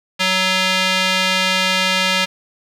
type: tone with band-pass filter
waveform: square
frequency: 187 Hz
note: F#3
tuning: 19 cents sharp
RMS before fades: -17 dBFS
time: 0.19-2.26 s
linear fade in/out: 20 ms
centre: 3100 Hz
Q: 1.3
effects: 7-bit